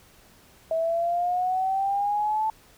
sine exponential sweep, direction up, 645 to 880 Hz, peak -22 dBFS, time 0.71-2.5 s, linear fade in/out 2 ms, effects pink hiss -55 dBFS RMS until 2.77 s

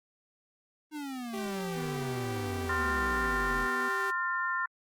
square exponential sweep, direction down, 309.9 to 41 Hz, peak -36 dBFS, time 0.91-3.68 s, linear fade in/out 50 ms
sawtooth tone with vibrato, 390 Hz, G4, 9 cents flat, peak -32 dBFS, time 1.33-4.11 s, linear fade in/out 10 ms, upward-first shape triangle, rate 14 Hz, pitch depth 10 cents each way
harmonic tone, 246.9 Hz, B3, in tune, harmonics 1 / 2 / 3 / 4 / 5 / 6 / 7 / 8 / 9, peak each -39 / -49 / -54 / -53 / -56 / -58 / -61 / -58 / -58 dBFS, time 1.76-3.89 s, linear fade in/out 10 ms
sine chord, F major, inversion second, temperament equal with one note detuned, 1046.5 / 1396.9 / 1798 Hz, C6 / F6 / A6, 0 / 0 / +37 cents, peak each -33 dBFS, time 2.69-4.66 s, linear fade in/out 5 ms
effects Opus 32 kbps

